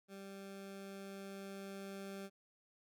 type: tone with level ramp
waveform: 20% pulse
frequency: 196 Hz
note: G3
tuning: in tune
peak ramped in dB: -44 to -40 dBFS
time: 0.08-2.3 s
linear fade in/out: 50 ms
effects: none